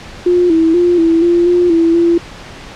sine tone with pitch steps, 354.8 / 325.6 / 351.2 / 329.9 / 345.3 / 353 / 331.9 / 339.9 Hz, F4 / E4 / F4 / E4 / F4 / F4 / E4 / F4, +27 / -21 / +10 / +1 / -20 / +19 / +12 / -47 cents, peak -7 dBFS, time 0.26-2.18 s, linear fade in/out 5 ms, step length 240 ms, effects pink hiss -32 dBFS RMS until 2.75 s + low-pass 5000 Hz 12 dB/octave

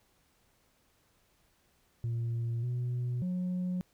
sine tone with pitch steps, 116.7 / 123 / 181.3 Hz, A#2 / B2 / F#3, +2 / -7 / -35 cents, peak -28 dBFS, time 2.04-3.81 s, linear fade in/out 0 ms, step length 590 ms, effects tanh soft clip ceiling -29 dBFS + pink hiss -70 dBFS RMS until 3.93 s

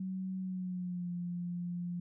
sine tone with pitch glide, 187.9 to 175.32 Hz, F#3 to F3, +27 to +7 cents, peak -35 dBFS, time 0-2 s, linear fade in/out 5 ms, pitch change -120 cents, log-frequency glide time 0.38-1.11 s, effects none

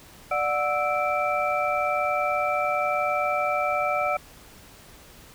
sine tone cluster, 592 / 733 / 1314 / 2335 Hz, D5 / F#5 / E6 / D7, +14 / -16 / -6 / -11 cents, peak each -27 / -27 / -27 / -30 dBFS, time 0.31-4.17 s, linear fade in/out 5 ms, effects pink hiss -49 dBFS RMS until 5.34 s

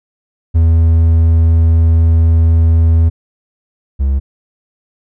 triangle tone pair in turn, 82 / 68.16 Hz, E2 / C#2, -9 / -29 cents, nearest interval minor third, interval 320 cents, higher first, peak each -4 / -8 dBFS, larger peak first, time 0.54-3.1 / 3.99-4.2 s, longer first, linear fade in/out 20 ms, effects none

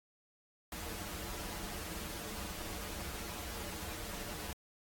pink noise with comb filter, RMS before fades -43 dBFS, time 0.72-4.53 s, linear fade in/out 2 ms, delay 7.7 ms, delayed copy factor -0.75, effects AAC 64 kbps

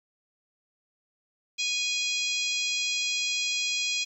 harmonic tone, 826 Hz, G#5, 10 cents flat, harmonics 3 / 4 / 5 / 6 / 7 / 8 / 9, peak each -30 / -32 / -34 / -36 / -37 / -38 / -39 dBFS, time 1.58-4.05 s, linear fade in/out 20 ms, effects 10-bit

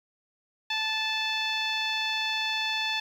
10% pulse tone with low-pass filter, 875 Hz, A5, 10 cents flat, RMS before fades -29 dBFS, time 0.7-3 s, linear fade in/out 5 ms, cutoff 3600 Hz, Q 2, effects 9-bit

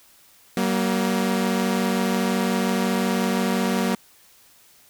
sawtooth tone pair together, 190.02 / 235.7 Hz, F#3 / A#3, +46 / +19 cents, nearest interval major third, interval 373 cents, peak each -19 dBFS, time 0.57-3.95 s, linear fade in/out 2 ms, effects white hiss -54 dBFS RMS until 4.89 s

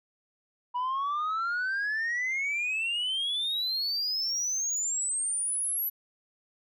sine exponential sweep, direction up, 970 to 11950 Hz, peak -25 dBFS, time 0.74-5.9 s, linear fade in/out 20 ms, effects tanh soft clip ceiling -26 dBFS

